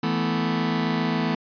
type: chord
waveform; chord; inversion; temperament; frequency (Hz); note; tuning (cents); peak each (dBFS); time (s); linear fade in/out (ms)
sawtooth; E suspended fourth; none; just; 164.81 / 219.8 / 247.2; E3 / A3 / B3; 0 / -2 / +2; -22; 0.03-1.35; 5
effects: resampled to 11025 Hz